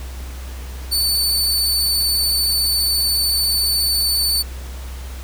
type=tone; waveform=sawtooth; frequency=4507 Hz; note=C#8; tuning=28 cents sharp; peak=-13 dBFS; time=0.91-4.43 s; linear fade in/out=20 ms; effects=added 64 Hz sine -28 dBFS peak until 5.23 s + pink hiss -39 dBFS RMS until 5.23 s

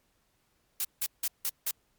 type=noise bursts; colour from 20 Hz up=blue; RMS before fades=-30 dBFS; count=5; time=0.8-1.71 s; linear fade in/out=2 ms; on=46 ms; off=170 ms; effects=pink hiss -72 dBFS RMS until 1.98 s + MP3 96 kbps

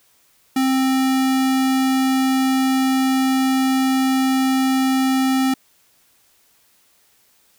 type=tone; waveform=square; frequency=263.5 Hz; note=C4; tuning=12 cents sharp; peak=-16 dBFS; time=0.56-5.54 s; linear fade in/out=5 ms; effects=white hiss -58 dBFS RMS until 7.58 s

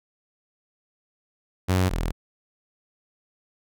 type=tone pair in turn; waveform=sawtooth; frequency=92.5 / 41.29 Hz; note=F#2 / E1; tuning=0 / +4 cents; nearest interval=octave + major second; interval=1396 cents; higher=first; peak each=-15 / -20 dBFS; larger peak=first; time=1.68-1.9 / 1.9-2.12 s; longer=neither; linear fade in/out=20 ms; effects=none

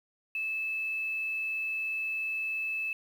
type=tone with quantisation; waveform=sine; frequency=2617 Hz; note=E7; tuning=13 cents flat; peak=-30 dBFS; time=0.35-2.93 s; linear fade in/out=2 ms; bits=9; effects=none

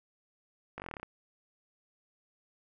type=slowing click train; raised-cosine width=0.5 ms; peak=-25 dBFS; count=11; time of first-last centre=0.78-1.03 s; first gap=19 ms; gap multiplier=1.06; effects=none

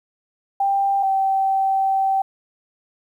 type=tone pair in turn; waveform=sine; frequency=790 / 774.2 Hz; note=G5 / G5; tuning=+13 / -22 cents; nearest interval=unison; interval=35 cents; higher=first; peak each=-16 dBFS; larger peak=neither; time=0.6-1.03 / 1.03-2.22 s; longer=second; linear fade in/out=5 ms; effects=9-bit

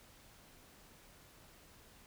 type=silence; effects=pink hiss -61 dBFS RMS until 2.06 s

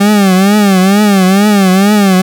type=tone with vibrato; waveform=40% pulse; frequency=197.4 Hz; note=G3; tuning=12 cents sharp; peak=-4 dBFS; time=0-2.22 s; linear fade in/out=10 ms; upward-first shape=triangle; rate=2.2 Hz; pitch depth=140 cents each way; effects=none

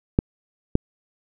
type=clicks; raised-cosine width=3 ms; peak=-3 dBFS; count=2; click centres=0.189 / 0.754 s; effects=none

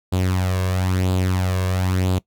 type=tone with flanger; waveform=sawtooth; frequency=92.5 Hz; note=F#2; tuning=in tune; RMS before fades=-20 dBFS; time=0.12-2.19 s; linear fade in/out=10 ms; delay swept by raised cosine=0.25 to 1.85 ms; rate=1 Hz; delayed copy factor=+0.6; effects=noise-tail reverb RT60 0.1 s tail -21 dB re dry

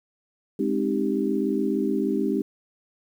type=chord; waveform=sine; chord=Ab major seventh; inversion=none; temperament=equal with one note detuned; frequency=207.7 / 264.4 / 311.1 / 392 Hz; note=Ab3 / C4 / Eb4 / G4; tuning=0 / +18 / 0 / 0 cents; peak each=-27 dBFS; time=0.59-2.42 s; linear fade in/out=5 ms; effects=9-bit

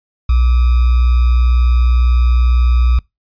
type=tone with sample-and-hold; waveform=sine; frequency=61 Hz; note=B1; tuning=21 cents flat; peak=-8 dBFS; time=0.29-2.99 s; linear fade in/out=5 ms; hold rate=1225 Hz; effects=noise-tail reverb RT60 0.2 s tail -25 dB re dry + resampled to 11025 Hz

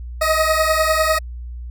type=beating tone pair; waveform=20% pulse; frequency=626 / 636 Hz; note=D#5 / D#5; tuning=+10 / +38 cents; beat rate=10 Hz; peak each=-13 dBFS; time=0.21-1.19 s; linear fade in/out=10 ms; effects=added 60 Hz sine -28 dBFS peak until 1.7 s

